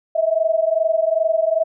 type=tone pair together; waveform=sine; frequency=636.8 / 659.3 Hz; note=D#5 / E5; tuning=+40 / 0 cents; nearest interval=minor second; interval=60 cents; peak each=-18 dBFS; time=0.15-1.64 s; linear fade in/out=10 ms; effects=none